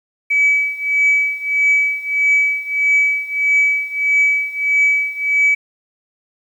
sine tone with tremolo, 2287 Hz, D7, 47 cents flat, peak -8 dBFS, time 0.3-5.55 s, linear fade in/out 10 ms, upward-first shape triangle, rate 1.6 Hz, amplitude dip 90%, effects tanh soft clip ceiling -6 dBFS + 8-bit

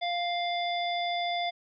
harmonic tone, 698.5 Hz, F5, in tune, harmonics 1 / 3 / 5 / 7, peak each -29 / -36 / -35 / -44 dBFS, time 0.01-1.51 s, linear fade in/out 20 ms, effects none

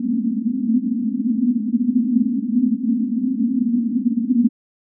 pink band-pass noise, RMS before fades -19 dBFS, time 0-4.49 s, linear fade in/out 10 ms, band 220 to 260 Hz, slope 96 dB/octave, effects none

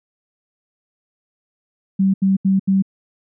sine tone bursts, 192.8 Hz, G3, 28 cents flat, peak -12 dBFS, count 4, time 1.99-2.824 s, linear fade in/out 10 ms, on 150 ms, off 78 ms, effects none

